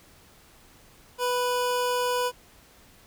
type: tone pair together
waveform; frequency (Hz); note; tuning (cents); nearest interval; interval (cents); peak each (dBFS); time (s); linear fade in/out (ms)
square; 493.9 / 987.8; B4 / B5; 0 / 0; octave; 1200; -27 / -28; 1.18-2.32; 50
effects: pink hiss -55 dBFS RMS until 3.06 s

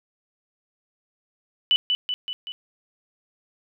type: tone with echo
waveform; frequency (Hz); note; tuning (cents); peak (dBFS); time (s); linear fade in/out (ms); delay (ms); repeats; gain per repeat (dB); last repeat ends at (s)
sine; 2979; F#7; +11; -15; 1.71-1.76; 0; 190; 4; -4; 2.52
effects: none

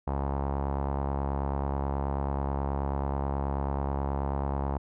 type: tone with low-pass filter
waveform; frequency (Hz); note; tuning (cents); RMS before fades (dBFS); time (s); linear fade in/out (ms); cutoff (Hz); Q
sawtooth; 69.3; C#2; 0; -30; 0.07-4.78; 5; 900; 3
effects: none

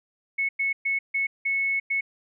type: tone bursts at uneven times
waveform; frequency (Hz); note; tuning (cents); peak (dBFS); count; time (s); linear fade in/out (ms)
sine; 2200; C#7; -14; -22; 6; 0.38-0.49 / 0.59-0.73 / 0.85-0.99 / 1.14-1.27 / 1.45-1.8 / 1.9-2.01; 10
effects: none

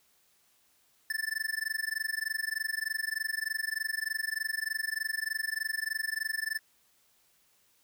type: tone with amplitude modulation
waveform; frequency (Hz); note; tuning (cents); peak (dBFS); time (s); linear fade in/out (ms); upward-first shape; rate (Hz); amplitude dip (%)
square; 1760; A6; 0; -28; 1.1-6.59; 2; sine; 23.3; 100
effects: white hiss -68 dBFS RMS until 7.83 s

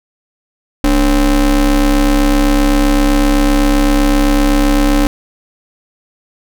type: ring-modulated tone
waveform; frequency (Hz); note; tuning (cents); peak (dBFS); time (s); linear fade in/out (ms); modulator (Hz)
square; 129.1; C3; -23; -6; 0.84-5.07; 0; 163
effects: none

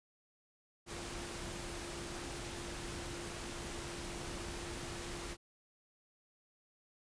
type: tone in noise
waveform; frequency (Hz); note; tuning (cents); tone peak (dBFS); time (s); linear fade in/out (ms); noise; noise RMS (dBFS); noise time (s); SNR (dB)
sine; 345.9; F4; -17; -49; 0.86-5.37; 50; pink; -44; 0.86-5.37; -8
effects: resampled to 22050 Hz

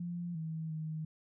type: tone with pitch steps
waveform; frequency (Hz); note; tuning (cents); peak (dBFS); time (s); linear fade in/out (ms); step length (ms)
sine; 173.6 / 160.2 / 157; F3 / E3 / D#3; -10 / -49 / +16; -36; 0-1.05; 5; 350
effects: none

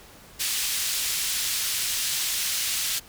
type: band-pass noise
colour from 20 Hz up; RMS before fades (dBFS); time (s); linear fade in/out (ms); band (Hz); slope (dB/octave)
pink; -27; 0.39-3; 20; 3200 to 16000; 12
effects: pink hiss -49 dBFS RMS until 3.08 s

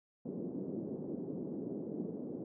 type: band-pass noise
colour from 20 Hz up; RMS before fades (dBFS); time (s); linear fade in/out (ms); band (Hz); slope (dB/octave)
pink; -41; 0.25-2.44; 5; 190 to 410; 24
effects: none

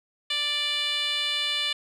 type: tone with band-pass filter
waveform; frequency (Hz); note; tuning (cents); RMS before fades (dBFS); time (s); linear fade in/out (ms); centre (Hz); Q
10% pulse; 587.3; D5; 0; -27; 0.3-1.73; 5; 3500; 2.8
effects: none

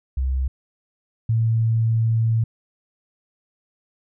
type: tone pair in turn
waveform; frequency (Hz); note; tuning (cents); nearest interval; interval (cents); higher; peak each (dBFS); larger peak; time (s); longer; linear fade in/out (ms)
sine; 65.41 / 113.22; C2 / A2; 0 / +50; major sixth; 950; second; -19 / -16; second; 0.17-0.48 / 1.29-2.44; second; 5
effects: none

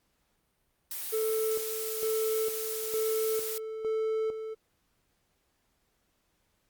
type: noise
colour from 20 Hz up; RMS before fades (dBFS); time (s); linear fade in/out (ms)
blue; -36; 0.91-3.58; 2
type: tone with tremolo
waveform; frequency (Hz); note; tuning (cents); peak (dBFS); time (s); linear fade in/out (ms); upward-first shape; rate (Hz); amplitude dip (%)
triangle; 440; A4; 0; -25; 1.12-4.55; 20; square; 1.1; 60
effects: pink hiss -74 dBFS RMS until 6.69 s + Opus 48 kbps

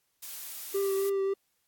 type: noise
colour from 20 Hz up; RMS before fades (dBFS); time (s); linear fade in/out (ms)
blue; -40; 0.22-1.1; 10
type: tone with vibrato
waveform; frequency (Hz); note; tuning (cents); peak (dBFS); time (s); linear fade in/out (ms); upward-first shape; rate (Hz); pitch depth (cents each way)
triangle; 392; G4; 0; -24; 0.74-1.34; 10; triangle; 3.6; 22
effects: white hiss -75 dBFS RMS until 1.67 s + AAC 64 kbps

